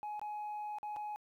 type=tone with dropouts; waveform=sine; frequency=840 Hz; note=G#5; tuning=19 cents sharp; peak=-36 dBFS; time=0.03-1.16 s; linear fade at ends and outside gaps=0 ms; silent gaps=0.195-0.215 / 0.785-0.83 / 0.962-0.967 s; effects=tanh soft clip ceiling -37 dBFS + 12-bit